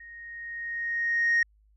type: tone with level ramp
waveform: sine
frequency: 1864.7 Hz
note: A#6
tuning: in tune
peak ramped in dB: -44 to -17 dBFS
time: 0-1.43 s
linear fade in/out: 5 ms
effects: tanh soft clip ceiling -18 dBFS + added 52 Hz sine -59 dBFS peak until 1.76 s